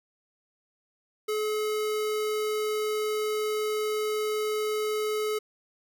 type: tone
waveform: square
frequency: 427.3 Hz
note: G#4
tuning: 49 cents sharp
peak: -27 dBFS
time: 1.28-5.39 s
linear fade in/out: 10 ms
effects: none